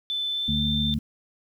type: tone with pitch glide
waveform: sine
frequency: 3520 to 3567 Hz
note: A7 to A7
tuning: 0 to +23 cents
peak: -25 dBFS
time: 0.1-0.94 s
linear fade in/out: 0 ms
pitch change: +23 cents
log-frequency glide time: 0.31-0.63 s
type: harmonic tone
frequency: 74.2 Hz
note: D2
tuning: 18 cents sharp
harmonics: 1 / 2 / 3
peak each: -30 / -29 / -26 dBFS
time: 0.48-0.99 s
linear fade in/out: 5 ms
effects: 9-bit